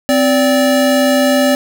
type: tone pair together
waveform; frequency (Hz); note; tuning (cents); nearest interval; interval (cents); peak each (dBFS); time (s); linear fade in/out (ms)
square; 259.8 / 580; C4 / D5; -12 / -22; octave + major second; 1390; -13; 0.09-1.55; 0
effects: none